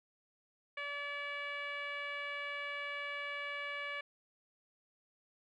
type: tone with low-pass filter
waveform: 10% pulse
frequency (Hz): 574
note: D5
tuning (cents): -40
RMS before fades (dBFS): -41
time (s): 0.77-4.01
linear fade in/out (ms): 5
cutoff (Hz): 2300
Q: 2.5
effects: none